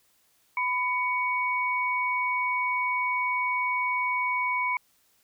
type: tone pair together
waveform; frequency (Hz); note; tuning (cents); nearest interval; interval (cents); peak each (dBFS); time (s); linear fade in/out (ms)
sine; 1000 / 2240; B5 / C#7; +21 / +18; octave + major second; 1397; -27; 0.57-4.77; 2
effects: white hiss -66 dBFS RMS until 5.23 s

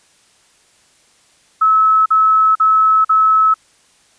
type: tone bursts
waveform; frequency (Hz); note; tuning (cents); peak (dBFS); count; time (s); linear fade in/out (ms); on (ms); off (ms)
sine; 1296; E6; -30; -8; 4; 1.61-3.542; 10; 450; 44
effects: white hiss -53 dBFS RMS until 4.18 s + resampled to 22050 Hz

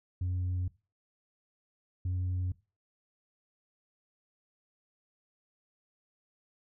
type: tone pair in turn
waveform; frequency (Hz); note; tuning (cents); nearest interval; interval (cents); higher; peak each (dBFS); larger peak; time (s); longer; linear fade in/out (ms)
sine; 90.6 / 91.06; F#2 / F#2; -36 / -27; unison; 9; second; -27; neither; 0.21-0.68 / 2.05-2.52; neither; 5
effects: noise-tail reverb RT60 0.3 s tail -21 dB re dry + tanh soft clip ceiling -28 dBFS

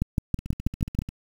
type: two click trains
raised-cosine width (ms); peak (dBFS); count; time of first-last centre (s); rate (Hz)
5; -22 / -10; 11 / 7; 0.39-1.089 / 0.02-0.989; 14.3 / 6.19
effects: 7-bit

